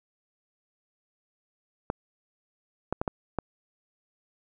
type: clicks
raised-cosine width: 1 ms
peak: -13 dBFS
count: 5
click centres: 1.901 / 2.926 / 3.015 / 3.078 / 3.387 s
effects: none